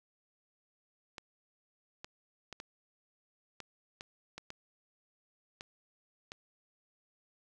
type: clicks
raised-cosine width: 0.2 ms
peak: -26 dBFS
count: 10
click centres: 1.182 / 2.045 / 2.527 / 2.601 / 3.603 / 4.009 / 4.38 / 4.504 / 5.609 / 6.319 s
effects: none